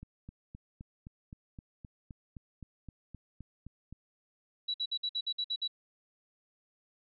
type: click train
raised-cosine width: 5 ms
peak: -33 dBFS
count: 16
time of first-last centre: 0.03-3.926 s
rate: 3.85 Hz
type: tone bursts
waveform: sine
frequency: 3919 Hz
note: B7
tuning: 14 cents flat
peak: -30 dBFS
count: 9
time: 4.68-5.678 s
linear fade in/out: 10 ms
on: 62 ms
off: 55 ms
effects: MP3 96 kbps